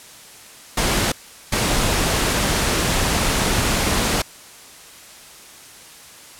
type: noise bursts at uneven times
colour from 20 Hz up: pink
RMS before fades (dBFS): -19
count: 2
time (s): 0.77-1.12 / 1.52-4.22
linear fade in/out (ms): 5
effects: white hiss -42 dBFS RMS until 6.39 s + low-pass 11000 Hz 12 dB/octave